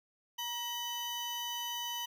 35% pulse tone pair together, 950.6 / 2999 Hz, A#5 / F#7, +34 / +23 cents, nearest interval octave + minor sixth, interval 1989 cents, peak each -39 / -36 dBFS, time 0.38-2.06 s, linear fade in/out 10 ms, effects none

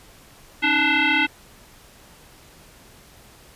sine tone with frequency modulation, 277.2 Hz, C#4, in tune, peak -16 dBFS, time 0.62-1.27 s, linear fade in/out 20 ms, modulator 589 Hz, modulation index 4.8, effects pink hiss -49 dBFS RMS until 3.55 s + resampled to 32000 Hz

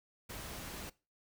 pink noise, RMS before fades -45 dBFS, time 0.29-0.9 s, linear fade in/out 10 ms, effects noise-tail reverb RT60 0.3 s tail -21 dB re dry

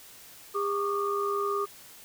sine tone cluster, 404 / 1132 / 1211 Hz, G#4 / C#6 / D#6, -48 / +36 / -47 cents, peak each -29 / -35 / -30 dBFS, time 0.54-1.66 s, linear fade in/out 20 ms, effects white hiss -50 dBFS RMS until 2.04 s

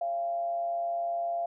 sine tone with frequency modulation, 686 Hz, F5, 31 cents flat, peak -28 dBFS, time 0.01-1.46 s, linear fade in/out 5 ms, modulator 131 Hz, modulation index 0.27, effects none

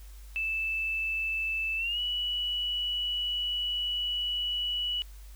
sine tone with pitch glide, 2637 to 2943 Hz, E7 to F#7, 0 to -10 cents, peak -28 dBFS, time 0.36-5.02 s, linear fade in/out 0 ms, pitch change +190 cents, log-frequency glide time 1.77-2 s, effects added 50 Hz sine -44 dBFS peak until 5.35 s + white hiss -58 dBFS RMS until 5.35 s

